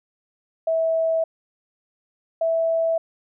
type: tone pair in turn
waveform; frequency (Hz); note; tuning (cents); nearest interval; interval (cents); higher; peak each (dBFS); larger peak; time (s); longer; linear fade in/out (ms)
sine; 651 / 656.7; E5 / E5; -22 / -7; unison; 15; second; -18; neither; 0.67-1.24 / 2.41-2.98; neither; 5
effects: none